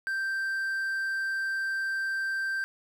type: tone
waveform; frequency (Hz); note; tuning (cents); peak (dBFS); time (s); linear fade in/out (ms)
triangle; 1568; G6; 0; -26; 0.07-2.64; 0
effects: 10-bit